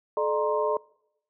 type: tone cluster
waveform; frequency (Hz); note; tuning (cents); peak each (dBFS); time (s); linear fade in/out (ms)
sine; 431.4 / 601 / 938 / 1054; A4 / D5 / A#5 / C6; -34 / +40 / +11 / +12; -27 / -27 / -31 / -31; 0.17-0.77; 2
effects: noise-tail reverb RT60 0.8 s tail -24 dB re dry